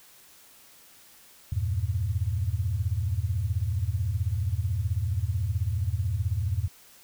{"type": "chord", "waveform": "sine", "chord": "E diminished", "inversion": "none", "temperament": "equal", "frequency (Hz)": [82.41, 98, 116.54], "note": ["E2", "G2", "Bb2"], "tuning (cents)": [0, 0, 0], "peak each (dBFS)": [-29, -28, -31], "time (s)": [1.52, 6.68], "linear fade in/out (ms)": 5, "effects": ["white hiss -54 dBFS RMS until 7.03 s"]}